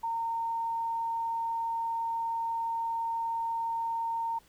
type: tone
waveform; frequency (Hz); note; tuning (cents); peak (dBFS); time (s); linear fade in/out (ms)
sine; 917; A#5; -29; -29; 0.03-4.39; 10
effects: pink hiss -62 dBFS RMS until 4.48 s